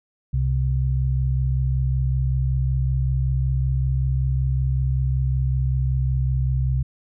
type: tone pair together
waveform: sine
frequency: 65.41 / 130.71 Hz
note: C2 / C3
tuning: 0 / -1 cents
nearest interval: octave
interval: 1199 cents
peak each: -21 dBFS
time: 0.33-6.83 s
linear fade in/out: 10 ms
effects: none

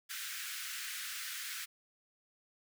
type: high-pass noise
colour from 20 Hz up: pink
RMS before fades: -42 dBFS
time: 0.09-1.66 s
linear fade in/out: 20 ms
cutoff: 1400 Hz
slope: 48 dB/octave
effects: none

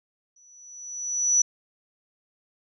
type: tone with exponential growth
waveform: sine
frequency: 5920 Hz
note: F#8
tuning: in tune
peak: -15 dBFS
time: 0.36-1.42 s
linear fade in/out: 5 ms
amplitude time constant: 230 ms
effects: none

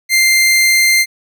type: tone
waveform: sawtooth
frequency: 2093 Hz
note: C7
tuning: in tune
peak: -5 dBFS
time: 0.09-1.06 s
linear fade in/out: 50 ms
effects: none

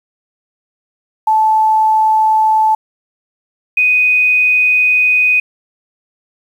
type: tone pair in turn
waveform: sine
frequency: 872 / 2494 Hz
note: A5 / D#7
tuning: -16 / +3 cents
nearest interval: octave + tritone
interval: 1819 cents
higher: second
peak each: -8 dBFS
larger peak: neither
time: 1.27-2.75 / 3.77-5.4 s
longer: second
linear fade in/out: 5 ms
effects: 7-bit

